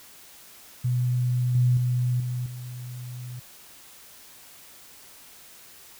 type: tone with level steps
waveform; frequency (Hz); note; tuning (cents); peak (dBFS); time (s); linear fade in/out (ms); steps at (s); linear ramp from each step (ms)
sine; 124; B2; +7; -21 / -17 / -21 / -26 / -34; 0.84-3.4; 10; 1.55 / 1.77 / 2.2 / 2.46; 2
effects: white hiss -49 dBFS RMS until 5.99 s